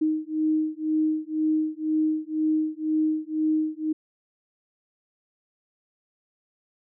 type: beating tone pair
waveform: sine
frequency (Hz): 310.5 / 312.5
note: D#4 / D#4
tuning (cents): -3 / +8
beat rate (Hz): 2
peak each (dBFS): -25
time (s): 0.01-3.93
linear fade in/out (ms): 10
effects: none